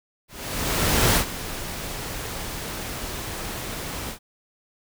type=noise with ADSR envelope; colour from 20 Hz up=pink; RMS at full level=-18 dBFS; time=0.28-4.19 s; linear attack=880 ms; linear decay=87 ms; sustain=-14 dB; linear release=92 ms; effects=none